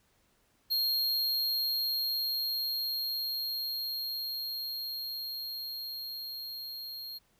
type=tone with level ramp; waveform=square; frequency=4239 Hz; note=C8; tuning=22 cents sharp; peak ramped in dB=-27 to -40 dBFS; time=0.7-7.19 s; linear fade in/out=20 ms; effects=pink hiss -70 dBFS RMS until 7.39 s